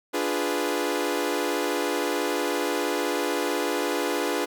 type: chord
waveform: sawtooth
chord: D diminished seventh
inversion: none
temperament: equal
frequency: 293.7 / 349.2 / 415.3 / 493.9 Hz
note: D4 / F4 / Ab4 / Cb5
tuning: 0 / 0 / 0 / 0 cents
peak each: -26 dBFS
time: 0.13-4.46 s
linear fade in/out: 20 ms
effects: none